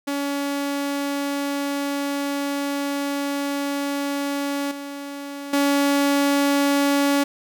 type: tone with level steps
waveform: sawtooth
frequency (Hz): 282.4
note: C#4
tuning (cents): +32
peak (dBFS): -19 / -27 / -13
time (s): 0.07-7.24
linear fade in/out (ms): 10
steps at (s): 4.71 / 5.53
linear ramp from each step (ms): 5
effects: none